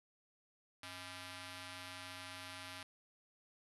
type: ring-modulated tone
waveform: 5% pulse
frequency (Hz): 366.2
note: F#4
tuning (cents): -18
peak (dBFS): -33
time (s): 0.83-2.83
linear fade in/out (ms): 2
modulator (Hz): 463
effects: resampled to 24000 Hz + 10-bit